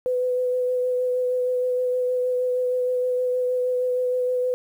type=tone with vibrato; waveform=sine; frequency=501 Hz; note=B4; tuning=25 cents sharp; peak=-20 dBFS; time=0.06-4.54 s; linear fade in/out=0 ms; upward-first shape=sine; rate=6.4 Hz; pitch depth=14 cents each way; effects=9-bit